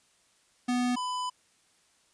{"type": "tone pair in turn", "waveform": "square", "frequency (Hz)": [246.9, 1000.2], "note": ["B3", "B5"], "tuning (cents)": [0, 22], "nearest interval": "2 octaves", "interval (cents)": 2422, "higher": "second", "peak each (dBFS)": [-26, -31], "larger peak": "first", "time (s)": [[0.68, 0.96], [0.96, 1.3]], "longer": "second", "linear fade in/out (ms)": 10, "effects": ["white hiss -66 dBFS RMS until 2.13 s", "resampled to 22050 Hz"]}